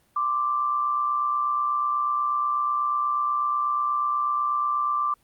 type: tone pair together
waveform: sine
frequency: 1046.5 / 1174.7 Hz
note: C6 / D6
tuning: 0 / 0 cents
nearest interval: major second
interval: 200 cents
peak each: -31 / -22 dBFS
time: 0.16-5.14 s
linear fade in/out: 5 ms
effects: pink hiss -64 dBFS RMS until 5.23 s + Opus 32 kbps

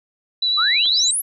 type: tone with vibrato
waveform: sine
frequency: 3942 Hz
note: B7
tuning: 4 cents flat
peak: -16 dBFS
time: 0.42-1.11 s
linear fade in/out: 5 ms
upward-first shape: sine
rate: 9.9 Hz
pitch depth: 16 cents each way
type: exponential sweep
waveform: sine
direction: up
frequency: 1163 to 12000 Hz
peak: -18 dBFS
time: 0.57-1.22 s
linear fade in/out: 20 ms
type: clicks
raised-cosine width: 0.3 ms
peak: -31 / -22 dBFS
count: 2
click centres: 0.631 / 0.856 s
effects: none

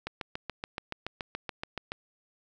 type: click train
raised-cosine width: 0.3 ms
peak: -18 dBFS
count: 14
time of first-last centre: 0.07-1.919 s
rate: 7.03 Hz
effects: none

